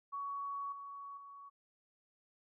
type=tone with level steps; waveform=sine; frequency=1122 Hz; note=C#6; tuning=21 cents sharp; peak=-38 / -45 / -50 dBFS; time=0.12-1.5 s; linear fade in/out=20 ms; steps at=0.72 / 1.17 s; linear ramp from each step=5 ms; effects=none

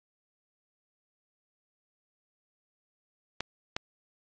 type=clicks; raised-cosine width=0.2 ms; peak=-13 dBFS; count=2; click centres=3.406 / 3.765 s; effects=low-pass 6000 Hz 12 dB/octave + AAC 64 kbps

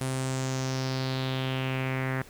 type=tone with low-pass filter sweep; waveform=sawtooth; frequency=131.3 Hz; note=C3; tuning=6 cents sharp; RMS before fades=-30 dBFS; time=0.01-2.22 s; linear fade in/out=0 ms; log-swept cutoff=10000 to 1800 Hz; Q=3.5; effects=pink hiss -51 dBFS RMS until 2.29 s

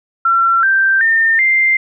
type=tone with pitch steps; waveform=sine; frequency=1357 / 1567.8 / 1811.4 / 2093 Hz; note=E6 / G6 / A6 / C7; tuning=+50 / 0 / +50 / 0 cents; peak=-9 dBFS; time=0.25-1.77 s; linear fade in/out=5 ms; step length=380 ms; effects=none

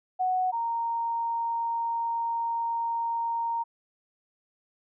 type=tone pair in turn; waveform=sine; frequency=740 / 927.3 Hz; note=F#5 / A#5; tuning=0 / -9 cents; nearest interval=major third; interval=391 cents; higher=second; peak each=-23 / -26 dBFS; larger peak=first; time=0.19-0.52 / 0.52-3.64 s; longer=second; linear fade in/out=20 ms; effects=none

